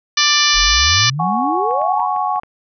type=harmonic tone; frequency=590 Hz; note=D5; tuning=8 cents sharp; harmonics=2 / 3 / 4 / 5 / 6 / 7 / 8 / 9 / 10; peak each=-20 / -20 / -20 / -20 / -20 / -20 / -20 / -20 / -20 dBFS; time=0.17-1.1 s; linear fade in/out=5 ms
type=exponential sweep; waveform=sine; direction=up; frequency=37 to 1085 Hz; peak=-19 dBFS; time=0.53-2.08 s; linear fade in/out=50 ms
type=chord; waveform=sine; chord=F# suspended second; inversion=none; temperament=equal; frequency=740 / 830.6 / 1108.7 Hz; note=F#5 / G#5 / C#6; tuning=0 / 0 / 0 cents; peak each=-20 dBFS; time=1.19-2.4 s; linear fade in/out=10 ms
type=clicks; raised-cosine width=0.5 ms; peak=-24 dBFS; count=6; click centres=1.71 / 1.816 / 1.999 / 2.163 / 2.36 / 2.434 s
effects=none